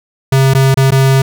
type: tone with dropouts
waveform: square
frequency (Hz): 134.2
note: C3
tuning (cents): +44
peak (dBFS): -7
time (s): 0.32-1.22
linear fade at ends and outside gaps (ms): 5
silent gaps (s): 0.537-0.548 / 0.744-0.771 / 0.907-0.919
effects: none

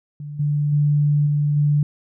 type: tone with level steps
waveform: sine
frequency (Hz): 146.83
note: D3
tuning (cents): 0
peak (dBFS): -29 / -17 / -14 / -16 / -14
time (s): 0.2-1.83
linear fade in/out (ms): 2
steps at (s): 0.39 / 0.72 / 1.26 / 1.56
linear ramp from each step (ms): 10
effects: none

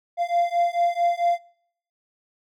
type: beating tone pair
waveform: triangle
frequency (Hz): 690 / 694.5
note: F5 / F5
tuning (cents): -21 / -10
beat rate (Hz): 4.5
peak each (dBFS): -21 / -20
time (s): 0.17-1.39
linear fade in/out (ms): 50
effects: noise-tail reverb RT60 0.7 s tail -24 dB re dry

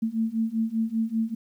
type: beating tone pair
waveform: sine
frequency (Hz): 221.6 / 226.7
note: A3 / A#3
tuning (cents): +13 / -48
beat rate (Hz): 5.1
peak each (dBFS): -27 / -26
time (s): 0.02-1.35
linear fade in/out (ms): 10
effects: 10-bit

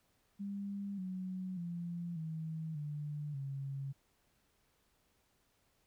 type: tone with pitch steps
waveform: sine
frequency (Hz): 200 / 185.53 / 172.11 / 159.66 / 148.11 / 137.4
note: G3 / F#3 / F3 / D#3 / D3 / C#3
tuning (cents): +35 / +5 / -25 / +45 / +15 / -15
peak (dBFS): -38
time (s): 0.39-3.93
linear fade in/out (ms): 20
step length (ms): 590
effects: pink hiss -75 dBFS RMS until 5.86 s

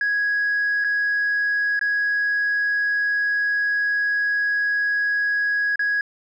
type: tone with dropouts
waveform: sine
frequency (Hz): 1661.2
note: G#6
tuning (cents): 0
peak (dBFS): -17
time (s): 0.01-6.01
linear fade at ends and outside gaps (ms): 2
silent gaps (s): 0.841-0.845 / 1.793-1.812 / 5.758-5.793
effects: tanh soft clip ceiling -16 dBFS

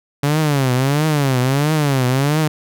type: tone with vibrato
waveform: sawtooth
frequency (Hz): 140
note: C#3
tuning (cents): +18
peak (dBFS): -10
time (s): 0.23-2.48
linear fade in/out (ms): 5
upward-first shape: triangle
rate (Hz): 1.5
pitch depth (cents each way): 220
effects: none

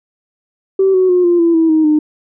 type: tone with pitch steps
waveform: sine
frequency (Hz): 384.7 / 372 / 359.8 / 347.9 / 336.5 / 325.4 / 314.6 / 304.3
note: G4 / F#4 / F#4 / F4 / E4 / E4 / D#4 / D#4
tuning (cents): -33 / +9 / -48 / -7 / +36 / -22 / +19 / -38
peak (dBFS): -7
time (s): 0.79-1.99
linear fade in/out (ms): 5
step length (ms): 150
effects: tanh soft clip ceiling -3 dBFS

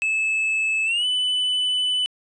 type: tone with pitch glide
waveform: triangle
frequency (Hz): 2608 to 2996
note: E7 to F#7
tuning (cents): -19 to +21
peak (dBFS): -18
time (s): 0.02-2.06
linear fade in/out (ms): 0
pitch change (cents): +240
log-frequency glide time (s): 0.85-1.05
effects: resampled to 24000 Hz

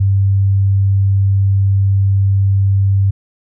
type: tone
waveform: sine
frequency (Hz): 98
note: G2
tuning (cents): 0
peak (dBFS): -9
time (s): 0-3.11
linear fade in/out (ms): 10
effects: none

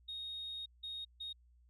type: tone bursts at uneven times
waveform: sine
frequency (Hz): 3729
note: A#7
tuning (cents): 0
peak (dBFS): -40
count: 3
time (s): 0.08-0.66 / 0.83-1.05 / 1.2-1.33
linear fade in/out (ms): 10
effects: tanh soft clip ceiling -37 dBFS + added 60 Hz sine -63 dBFS peak until 1.69 s

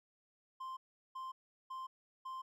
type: tone bursts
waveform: triangle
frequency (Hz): 1046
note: C6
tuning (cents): -1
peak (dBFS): -40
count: 4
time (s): 0.6-2.42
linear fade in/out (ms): 10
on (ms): 170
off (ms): 380
effects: none

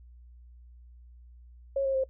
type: tone with pitch steps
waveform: sine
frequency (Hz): 548 / 538 / 528.1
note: C#5 / C5 / C5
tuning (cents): -20 / +48 / +16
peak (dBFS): -24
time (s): 1.76-2.039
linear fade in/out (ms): 5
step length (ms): 93
effects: noise-tail reverb RT60 0.1 s tail -20 dB re dry + added 60 Hz sine -49 dBFS peak until 2.09 s

